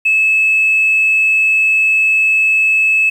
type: tone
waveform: sine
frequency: 2600 Hz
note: E7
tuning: 24 cents flat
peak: -8 dBFS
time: 0.05-3.1 s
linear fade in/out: 10 ms
effects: tanh soft clip ceiling -5 dBFS + 7-bit